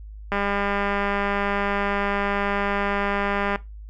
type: click train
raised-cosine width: 0.5 ms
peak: -10 dBFS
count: 652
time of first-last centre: 0.32-3.559 s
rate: 201 Hz
effects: noise-tail reverb RT60 0.2 s tail -18 dB re dry + added 52 Hz sine -36 dBFS peak until 3.89 s